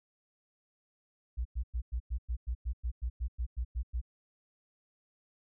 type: tone bursts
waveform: sine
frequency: 60 Hz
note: B1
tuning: 49 cents flat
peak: -30 dBFS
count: 15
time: 1.37-4.015 s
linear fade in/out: 20 ms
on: 83 ms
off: 100 ms
effects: none